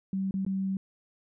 sine tone with dropouts, 192.3 Hz, G3, 33 cents flat, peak -27 dBFS, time 0.13-0.77 s, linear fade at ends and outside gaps 2 ms, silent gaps 0.31-0.34 / 0.45-0.464 s, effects none

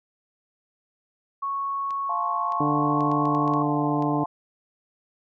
sine tone, 1106 Hz, C#6, 4 cents flat, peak -25 dBFS, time 1.42-3.63 s, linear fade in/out 10 ms
clicks, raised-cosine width 0.2 ms, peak -27 dBFS, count 9, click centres 1.907 / 2.522 / 3.007 / 3.116 / 3.255 / 3.349 / 3.478 / 3.537 / 4.024 s
sine chord, F major, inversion none, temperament just, 698.5 / 873.1 / 1047.7 Hz, F5 / A5 / C6, 0 / -14 / +2 cents, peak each -31 dBFS, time 2.09-4.26 s, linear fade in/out 5 ms
harmonic tone, 147.8 Hz, D3, 11 cents sharp, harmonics 1 / 2 / 3 / 4 / 5 / 6, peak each -28 / -24 / -32 / -35 / -34 / -43 dBFS, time 2.6-4.24 s, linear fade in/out 5 ms
effects none

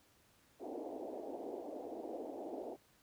pink band-pass noise, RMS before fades -45 dBFS, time 0.59-2.77 s, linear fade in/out 50 ms, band 270 to 760 Hz, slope 48 dB/octave, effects pink hiss -69 dBFS RMS until 3.02 s + high-pass 60 Hz 12 dB/octave

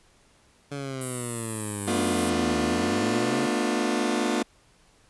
15% pulse exponential two-way sweep, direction down then up, 143.5 to 78.4 to 143.5 Hz, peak -25 dBFS, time 0.71-3.47 s, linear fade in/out 10 ms, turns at 2.61 s
white high-pass noise, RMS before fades -33 dBFS, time 1.01-2.3 s, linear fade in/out 5 ms, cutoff 7500 Hz, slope 96 dB/octave
sawtooth chord, B half-diminished seventh, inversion third, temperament just, 222.2 / 246.9 / 296.3 / 355.6 Hz, A3 / B3 / D4 / F4, +17 / 0 / +15 / +31 cents, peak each -25 dBFS, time 1.87-4.43 s, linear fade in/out 10 ms
effects pink hiss -60 dBFS RMS until 5.09 s + resampled to 24000 Hz

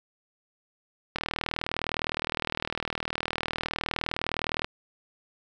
click train, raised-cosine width 0.3 ms, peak -12 dBFS, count 139, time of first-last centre 1.16-4.645 s, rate 39.6 Hz, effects none

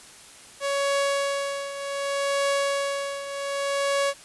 sawtooth tone with tremolo, 559 Hz, C#5, 14 cents sharp, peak -17 dBFS, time 0.6-4.14 s, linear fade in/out 50 ms, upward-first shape triangle, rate 0.66 Hz, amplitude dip 75%, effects white hiss -47 dBFS RMS until 4.24 s + resampled to 24000 Hz

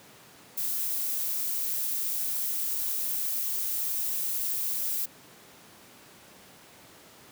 violet noise, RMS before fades -30 dBFS, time 0.57-5.06 s, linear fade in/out 10 ms, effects pink hiss -52 dBFS RMS until 7.31 s + high-pass 150 Hz 12 dB/octave

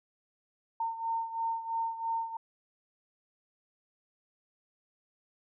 sine beating tone pair, 910 / 913 Hz, A#5 / A#5, -42 / -36 cents, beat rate 3 Hz, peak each -32 / -37 dBFS, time 0.8-2.37 s, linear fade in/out 5 ms, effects none

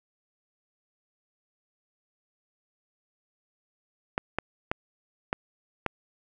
clicks, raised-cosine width 0.5 ms, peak -11 dBFS, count 5, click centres 4.179 / 4.386 / 4.715 / 5.329 / 5.863 s, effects none

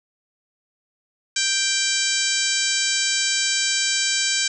harmonic tone, 784 Hz, G5, in tune, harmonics 2 / 3 / 4 / 5 / 6 / 7 / 8 / 9 / 10, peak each -28 / -28 / -28 / -28 / -28 / -28 / -28 / -28 / -28 dBFS, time 1.36-4.48 s, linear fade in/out 5 ms, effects none

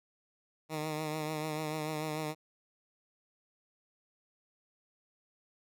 10% pulse tone with vibrato, 154.6 Hz, D#3, 11 cents flat, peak -26 dBFS, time 0.69-2.35 s, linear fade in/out 50 ms, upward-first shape triangle, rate 6.8 Hz, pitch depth 43 cents each way, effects none

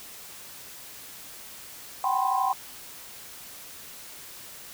sine tone cluster, 756 / 788 / 998 / 1059 Hz, F#5 / G5 / B5 / C6, +37 / +9 / +18 / +21 cents, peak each -28 dBFS, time 2.04-2.53 s, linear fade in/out 2 ms, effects white hiss -44 dBFS RMS until 4.73 s

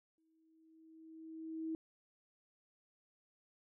sine tone with exponential growth, 321.1 Hz, E4, 45 cents flat, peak -36 dBFS, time 0.18-1.75 s, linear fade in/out 1 ms, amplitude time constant 340 ms, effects none

